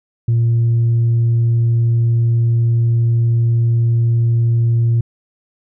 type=tone; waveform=sine; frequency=116.54 Hz; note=A#2; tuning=in tune; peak=-9 dBFS; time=0.28-5.01 s; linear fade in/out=5 ms; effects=tanh soft clip ceiling -9 dBFS